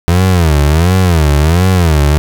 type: tone with vibrato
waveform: 30% pulse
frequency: 82.41 Hz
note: E2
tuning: in tune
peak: -4 dBFS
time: 0.08-2.18 s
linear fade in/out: 0 ms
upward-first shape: sine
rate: 1.4 Hz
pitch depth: 230 cents each way
effects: none